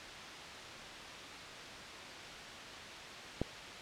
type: click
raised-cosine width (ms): 2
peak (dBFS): -19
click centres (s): 3.416
effects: white hiss -46 dBFS RMS until 3.81 s + low-pass 4000 Hz 12 dB/octave